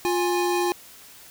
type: tone pair together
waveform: square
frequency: 352.7 / 824.9 Hz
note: F4 / G#5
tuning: +17 / -12 cents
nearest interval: octave + minor third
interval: 1471 cents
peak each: -23 / -27 dBFS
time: 0.05-0.72 s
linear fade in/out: 0 ms
effects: white hiss -47 dBFS RMS until 1.3 s